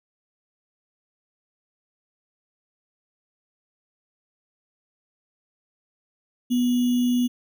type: tone with sample-and-hold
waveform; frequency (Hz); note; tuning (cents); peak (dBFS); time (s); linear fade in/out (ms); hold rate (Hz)
sine; 245.6; B3; -9; -18; 6.5-7.28; 20; 3150
effects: none